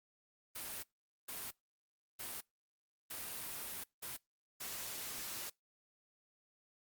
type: noise bursts at uneven times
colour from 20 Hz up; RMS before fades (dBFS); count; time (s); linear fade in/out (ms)
white; -44; 6; 0.55-0.83 / 1.28-1.51 / 2.19-2.41 / 3.1-3.84 / 4.02-4.17 / 4.6-5.5; 10
effects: noise-tail reverb RT60 0.2 s tail -25 dB re dry + Opus 32 kbps